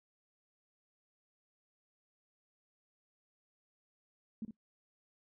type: tone with echo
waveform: sine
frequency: 220 Hz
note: A3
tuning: in tune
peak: -37 dBFS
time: 4.42-4.45 s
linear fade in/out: 2 ms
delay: 59 ms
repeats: 1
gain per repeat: -6 dB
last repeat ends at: 4.509 s
effects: noise-tail reverb RT60 0.1 s tail -21 dB re dry